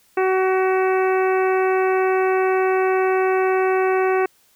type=harmonic tone; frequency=376.5 Hz; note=F#4; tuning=30 cents sharp; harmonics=1 / 2 / 3 / 4 / 5 / 6 / 7; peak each=-17 / -23 / -27 / -29 / -31 / -33 / -34 dBFS; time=0.17-4.26 s; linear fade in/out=5 ms; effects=white hiss -58 dBFS RMS until 4.55 s